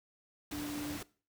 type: tone in noise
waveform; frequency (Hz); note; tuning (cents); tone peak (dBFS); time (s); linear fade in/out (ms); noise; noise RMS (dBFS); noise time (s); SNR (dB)
sine; 293.7; D4; 0; -37; 0.52-0.97; 5; pink; -43; 0.51-1.03; +3
effects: noise-tail reverb RT60 0.4 s tail -21 dB re dry + high-pass 60 Hz 12 dB/octave